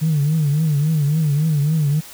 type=tone with vibrato; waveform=sine; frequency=151.1 Hz; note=D3; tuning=50 cents sharp; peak=-13 dBFS; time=0.01-2.01 s; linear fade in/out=20 ms; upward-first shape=triangle; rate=3.6 Hz; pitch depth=140 cents each way; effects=tanh soft clip ceiling -11 dBFS + white hiss -39 dBFS RMS until 2.13 s